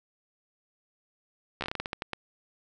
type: slowing click train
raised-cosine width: 0.3 ms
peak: -16 dBFS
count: 12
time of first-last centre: 1.61-2.133 s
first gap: 13 ms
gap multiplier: 1.24
effects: none